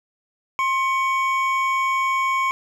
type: tone pair together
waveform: triangle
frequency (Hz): 1061 / 2250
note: C6 / C#7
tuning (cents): +24 / +25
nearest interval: octave + minor second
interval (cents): 1301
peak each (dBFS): -18 / -22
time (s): 0.59-2.51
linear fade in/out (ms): 0
effects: none